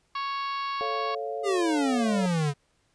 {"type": "harmonic tone", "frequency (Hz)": 554.4, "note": "C#5", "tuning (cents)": 0, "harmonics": [2, 3, 4, 5, 6, 7, 8, 9, 10], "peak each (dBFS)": [-29, -43, -41, -42, -45, -46, -43, -54, -54], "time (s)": [0.15, 1.15], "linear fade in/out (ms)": 5}
{"type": "chord", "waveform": "sine", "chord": "A augmented", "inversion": "none", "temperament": "equal", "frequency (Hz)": [440, 554.4, 698.5], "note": ["A4", "C#5", "E#5"], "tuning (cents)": [0, 0, 0], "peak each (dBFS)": [-33, -35, -34], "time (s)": [0.81, 2.26], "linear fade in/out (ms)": 0}
{"type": "exponential sweep", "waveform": "square", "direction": "down", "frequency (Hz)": [415.3, 138.7], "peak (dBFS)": -24, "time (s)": [1.43, 2.54], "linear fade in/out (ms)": 50}
{"effects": ["pink hiss -69 dBFS RMS until 2.94 s", "resampled to 22050 Hz"]}